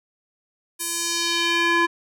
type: tone with band-pass filter sweep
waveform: square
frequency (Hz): 340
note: F4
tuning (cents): -46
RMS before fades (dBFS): -22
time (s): 0.79-1.87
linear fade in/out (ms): 20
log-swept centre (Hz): 11000 to 1400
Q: 1.4
effects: none